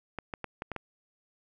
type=clicks; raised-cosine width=0.5 ms; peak=-20 dBFS; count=6; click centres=0.187 / 0.338 / 0.443 / 0.621 / 0.717 / 0.763 s; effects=none